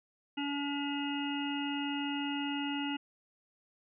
harmonic tone, 285.2 Hz, C#4, 49 cents sharp, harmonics 1 / 3 / 5 / 7 / 9 / 10, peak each -34 / -41 / -45 / -47 / -46 / -40 dBFS, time 0.37-2.97 s, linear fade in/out 10 ms, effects none

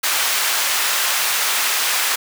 pink high-pass noise, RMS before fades -19 dBFS, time 0.03-2.16 s, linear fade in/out 10 ms, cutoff 1200 Hz, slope 12 dB/octave, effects none

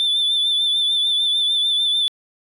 sine tone with vibrato, 3520 Hz, A7, in tune, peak -14 dBFS, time 0-2.08 s, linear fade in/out 0 ms, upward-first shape sine, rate 6.7 Hz, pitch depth 37 cents each way, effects tanh soft clip ceiling -14 dBFS

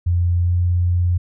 sine tone with pitch glide, 87.31 to 88.27 Hz, F2 to F2, 0 to +19 cents, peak -14 dBFS, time 0.06-1.18 s, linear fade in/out 10 ms, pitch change +19 cents, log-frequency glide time 0.43-0.51 s, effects none

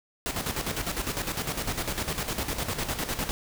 pink noise with tremolo, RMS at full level -29 dBFS, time 0.26-3.31 s, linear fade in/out 0 ms, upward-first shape square, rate 9.9 Hz, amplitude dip 60%, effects none

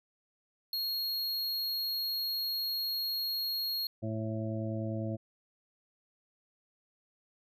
square tone, 4288 Hz, C8, 42 cents sharp, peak -32 dBFS, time 0.73-3.87 s, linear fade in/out 2 ms
harmonic tone, 110 Hz, A2, in tune, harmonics 1 / 2 / 3 / 5 / 6, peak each -35 / -38 / -40 / -42 / -43 dBFS, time 4.02-5.17 s, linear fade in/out 20 ms
effects none

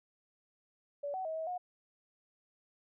sine tone with pitch steps, 573 / 753 / 638 / 642 / 722 Hz, D5 / F#5 / D#5 / E5 / F#5, -43 / +30 / +43 / -46 / -43 cents, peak -35 dBFS, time 1.03-1.58 s, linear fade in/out 10 ms, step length 110 ms, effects none

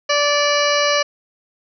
harmonic tone, 582 Hz, D5, 16 cents flat, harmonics 1 / 2 / 3 / 4 / 5 / 7 / 8 / 9 / 10, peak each -18 / -21 / -23 / -24 / -25 / -26 / -27 / -28 / -28 dBFS, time 0.09-1.03 s, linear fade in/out 10 ms, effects none

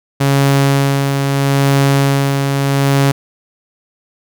sawtooth tone with tremolo, 138.59 Hz, C#3, in tune, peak -5 dBFS, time 0.2-3.12 s, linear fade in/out 10 ms, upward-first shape sine, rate 0.77 Hz, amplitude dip 40%, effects none

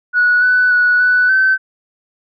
sine tone with pitch steps, 1465 / 1493 / 1469 / 1488 / 1537 Hz, F#6 / F#6 / F#6 / F#6 / G6, -18 / +15 / -13 / +9 / -35 cents, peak -8 dBFS, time 0.13-1.58 s, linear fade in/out 50 ms, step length 290 ms, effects tanh soft clip ceiling -4 dBFS

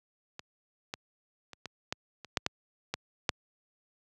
clicks, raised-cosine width 0.2 ms, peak -23 / -18 / -27 / -22 / -14 / -27 / -8 / -10 / -14 / -7 dBFS, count 10, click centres 0.394 / 0.939 / 1.533 / 1.657 / 1.925 / 2.247 / 2.372 / 2.464 / 2.94 / 3.292 s, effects high-pass 80 Hz 12 dB/octave

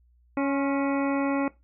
harmonic tone with a mistuned harmonic, 278 Hz, C#4, 5 cents sharp, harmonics 1 / 2 / 3 / 4 / 5 / 7 / 8 / 9, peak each -24 / -30 / -34 / -36 / -38 / -41 / -42 / -43 dBFS, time 0.37-1.48 s, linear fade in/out 2 ms, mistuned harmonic 4, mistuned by -40 cents, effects noise-tail reverb RT60 0.2 s tail -18 dB re dry + added 60 Hz sine -58 dBFS peak until 1.63 s

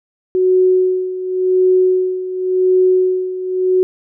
sine tone with tremolo, 370 Hz, F#4, in tune, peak -8 dBFS, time 0.35-3.83 s, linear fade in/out 0 ms, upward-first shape sine, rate 0.91 Hz, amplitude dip 75%, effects none

